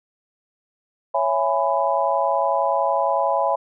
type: chord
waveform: sine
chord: C# minor seventh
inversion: none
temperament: just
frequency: 554.4 / 665.2 / 831.5 / 997.9 Hz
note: C#5 / E5 / G#5 / B5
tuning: 0 / +16 / +2 / +18 cents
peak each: -23 dBFS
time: 1.14-3.56 s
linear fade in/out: 10 ms
effects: none